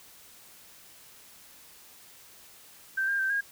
sine tone with pitch steps, 1560 / 1604 / 1558 / 1628 Hz, G6 / G6 / G6 / G#6, -9 / +39 / -11 / -35 cents, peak -25 dBFS, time 2.97-3.41 s, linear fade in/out 10 ms, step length 110 ms, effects white hiss -53 dBFS RMS until 3.51 s

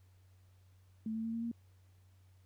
sine tone with pitch steps, 220 / 223.2 / 226.4 / 229.7 / 233.1 Hz, A3 / A3 / A3 / A#3 / A#3, 0 / +25 / +50 / -25 / 0 cents, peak -35 dBFS, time 1.06-1.515 s, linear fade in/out 2 ms, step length 91 ms, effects added 93 Hz sine -61 dBFS peak until 2.45 s + pink hiss -75 dBFS RMS until 2.45 s

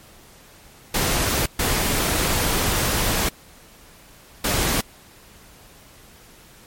pink noise bursts at uneven times, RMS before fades -21 dBFS, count 3, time 0.94-1.46 / 1.59-3.29 / 4.44-4.81 s, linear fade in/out 5 ms, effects pink hiss -48 dBFS RMS until 6.66 s + MP3 64 kbps

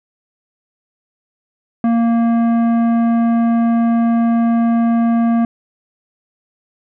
sine tone with tanh clipping, 231.8 Hz, A#3, 10 cents flat, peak -13 dBFS, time 1.84-5.45 s, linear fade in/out 2 ms, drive 12 dB, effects none

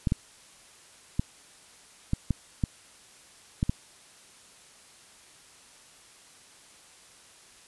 clicks, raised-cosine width 5 ms, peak -12 dBFS, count 8, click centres 0.072 / 0.121 / 1.195 / 2.134 / 2.307 / 2.638 / 3.629 / 3.695 s, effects white hiss -54 dBFS RMS until 7.67 s + resampled to 24000 Hz

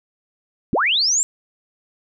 sine linear sweep, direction up, 130.81 to 7630 Hz, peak -15 dBFS, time 0.73-1.23 s, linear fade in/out 0 ms, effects none

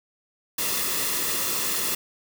white noise with comb filter, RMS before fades -26 dBFS, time 0.58-1.95 s, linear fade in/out 5 ms, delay 1.3 ms, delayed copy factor -0.55, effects none

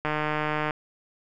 click train, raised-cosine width 0.5 ms, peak -12 dBFS, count 101, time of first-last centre 0.05-0.708 s, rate 152 Hz, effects none

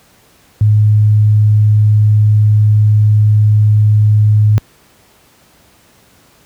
sine tone, 106 Hz, G#2, 36 cents sharp, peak -5 dBFS, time 0.61-4.58 s, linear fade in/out 0 ms, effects pink hiss -48 dBFS RMS until 6.45 s + high-pass 60 Hz 12 dB/octave

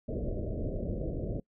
pink low-pass noise, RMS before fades -34 dBFS, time 0.08-1.4 s, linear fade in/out 5 ms, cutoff 640 Hz, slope 96 dB/octave, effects noise-tail reverb RT60 0.1 s tail -24 dB re dry

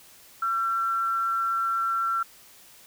sine tone with frequency modulation, 1354 Hz, E6, 46 cents sharp, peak -23 dBFS, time 0.42-2.23 s, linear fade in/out 5 ms, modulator 217 Hz, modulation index 0.25, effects white hiss -52 dBFS RMS until 2.86 s

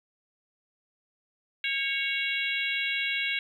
harmonic tone with a mistuned harmonic, 554.4 Hz, C#5, in tune, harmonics 3 / 4 / 5 / 6 / 7, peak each -35 / -30 / -32 / -35 / -37 dBFS, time 1.64-3.39 s, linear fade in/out 2 ms, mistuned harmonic 3, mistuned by -40 cents, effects 10-bit

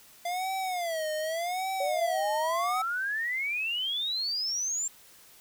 square tone with vibrato, 687 Hz, F5, 29 cents flat, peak -30 dBFS, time 0.25-2.82 s, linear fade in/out 5 ms, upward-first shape sine, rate 0.85 Hz, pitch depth 190 cents each way
sine exponential sweep, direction up, 554.4 to 7459 Hz, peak -28 dBFS, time 1.8-4.88 s, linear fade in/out 5 ms
effects white hiss -55 dBFS RMS until 5.4 s

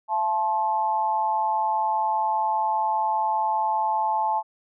sine tone with amplitude modulation, 870 Hz, A5, 20 cents flat, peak -17 dBFS, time 0.08-4.43 s, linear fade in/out 50 ms, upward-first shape sine, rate 195 Hz, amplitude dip 80%, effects none

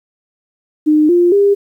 sine tone with pitch steps, 304.8 / 350.1 / 402.2 Hz, D#4 / F4 / G4, -36 / +4 / +44 cents, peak -7 dBFS, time 0.86-1.55 s, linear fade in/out 20 ms, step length 230 ms, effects 8-bit

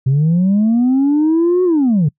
sine linear two-way sweep, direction up then down, 127.8 to 370 to 135.7 Hz, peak -8 dBFS, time 0.06-2.09 s, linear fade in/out 10 ms, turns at 1.64 s, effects noise-tail reverb RT60 0.1 s tail -26 dB re dry + tanh soft clip ceiling -8 dBFS

